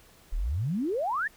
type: exponential sweep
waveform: sine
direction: up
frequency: 31.67 to 1880 Hz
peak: -26 dBFS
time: 0.32-1.28 s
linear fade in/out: 10 ms
effects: pink hiss -57 dBFS RMS until 1.36 s